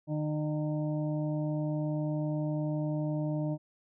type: harmonic tone with a mistuned harmonic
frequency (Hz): 151.9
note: D#3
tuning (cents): -41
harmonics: 1 / 2 / 4 / 5 / 6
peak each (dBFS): -31 / -34 / -38 / -52 / -49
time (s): 0.07-3.58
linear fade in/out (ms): 50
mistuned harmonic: 6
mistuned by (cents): +15
effects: none